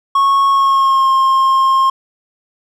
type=tone with pitch glide; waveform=triangle; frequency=1100 to 1066.2 Hz; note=C#6 to C6; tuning=-14 to +32 cents; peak=-7 dBFS; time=0.15-1.9 s; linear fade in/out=5 ms; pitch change=-54 cents; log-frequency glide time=0.49-1.11 s; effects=none